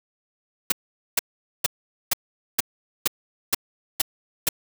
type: noise bursts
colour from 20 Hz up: white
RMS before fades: -19 dBFS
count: 9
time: 0.7-4.489 s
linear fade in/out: 5 ms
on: 21 ms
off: 450 ms
effects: none